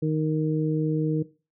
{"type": "harmonic tone", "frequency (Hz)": 155.56, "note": "D#3", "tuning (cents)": 0, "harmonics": [1, 2, 3], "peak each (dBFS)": [-24, -27, -29], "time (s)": [0.02, 1.23], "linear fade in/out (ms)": 10, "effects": ["noise-tail reverb RT60 0.3 s tail -17 dB re dry"]}